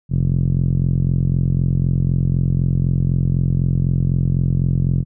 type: tone with low-pass filter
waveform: 5% pulse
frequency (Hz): 43.96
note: F1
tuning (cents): +12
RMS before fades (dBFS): -17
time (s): 0.09-5.05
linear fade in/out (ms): 50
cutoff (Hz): 140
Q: 2.7
effects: none